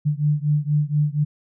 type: beating tone pair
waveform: sine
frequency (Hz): 146.83 / 151.03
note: D3 / D3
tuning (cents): 0 / +49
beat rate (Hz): 4.2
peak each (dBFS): -20 / -21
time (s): 0.05-1.25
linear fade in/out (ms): 20
effects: none